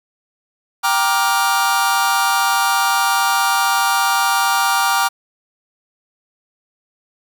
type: chord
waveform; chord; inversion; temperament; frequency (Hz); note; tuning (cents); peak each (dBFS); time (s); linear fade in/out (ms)
45% pulse; G minor seventh; none; just; 784 / 940.8 / 1176 / 1411.2; G5 / Bb5 / D6 / F6; 0 / +16 / +2 / +18; -20; 0.83-5.09; 20
effects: none